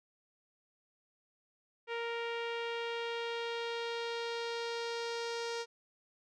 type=tone with low-pass filter sweep; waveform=sawtooth; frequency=466.2 Hz; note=A#4; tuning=in tune; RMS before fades=-38 dBFS; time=1.87-5.66 s; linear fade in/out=50 ms; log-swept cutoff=2600 to 5400 Hz; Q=2; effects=none